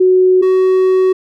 sine / triangle tone pair in turn, 370 / 374.3 Hz, F#4 / F#4, 0 / +20 cents, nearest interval unison, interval 20 cents, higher second, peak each -6 dBFS, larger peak neither, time 0-0.42 / 0.42-1.13 s, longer second, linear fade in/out 10 ms, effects none

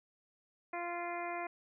harmonic tone, 346.8 Hz, F4, 12 cents flat, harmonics 1 / 2 / 3 / 4 / 5 / 6 / 7, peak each -44 / -40 / -44 / -49 / -50 / -46 / -49 dBFS, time 0.73-1.47 s, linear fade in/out 5 ms, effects none

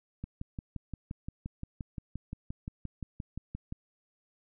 click train, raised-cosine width 5 ms, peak -25 dBFS, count 21, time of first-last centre 0.24-3.724 s, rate 5.74 Hz, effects none

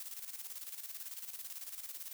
blue noise with tremolo, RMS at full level -44 dBFS, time 0-2.13 s, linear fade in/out 2 ms, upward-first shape square, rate 18 Hz, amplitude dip 60%, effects none

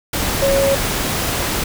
sine tone in noise, 550 Hz, C#5, 14 cents flat, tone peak -13 dBFS, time 0.42-0.75 s, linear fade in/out 5 ms, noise pink, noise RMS -20 dBFS, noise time 0.13-1.64 s, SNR +4 dB, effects none

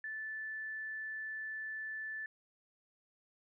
sine tone, 1752 Hz, A6, 8 cents flat, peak -39 dBFS, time 0.04-2.26 s, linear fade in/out 2 ms, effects none

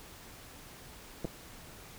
clicks, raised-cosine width 2 ms, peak -22 dBFS, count 2, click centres 1.246 / 1.252 s, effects pink hiss -51 dBFS RMS until 1.98 s

